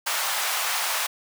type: high-pass noise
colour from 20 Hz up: pink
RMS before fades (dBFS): -26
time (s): 0.06-1.07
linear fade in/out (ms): 10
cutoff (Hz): 760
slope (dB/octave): 24
effects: none